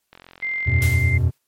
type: click train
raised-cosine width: 0.3 ms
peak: -26 dBFS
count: 33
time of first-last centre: 0.13-0.854 s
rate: 44.2 Hz
type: tone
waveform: sine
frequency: 2093 Hz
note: C7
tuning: in tune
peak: -22 dBFS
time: 0.42-1.18 s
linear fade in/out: 10 ms
type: chord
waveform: triangle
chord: E suspended second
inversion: none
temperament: equal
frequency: 82.41 / 92.5 / 123.47 Hz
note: E2 / F#2 / B2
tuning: 0 / 0 / 0 cents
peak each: -18 dBFS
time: 0.66-1.31 s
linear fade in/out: 20 ms
type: noise with exponential decay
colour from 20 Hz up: white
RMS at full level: -28 dBFS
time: 0.82-1.38 s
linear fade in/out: 0 ms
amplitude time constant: 120 ms
effects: white hiss -73 dBFS RMS until 1.47 s + MP3 64 kbps